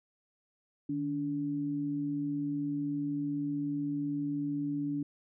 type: tone pair together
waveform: sine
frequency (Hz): 151.2 / 287.1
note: D#3 / D4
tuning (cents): -49 / -39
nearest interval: major seventh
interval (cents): 1110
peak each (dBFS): -39 / -31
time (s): 0.89-5.03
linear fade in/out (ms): 5
effects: none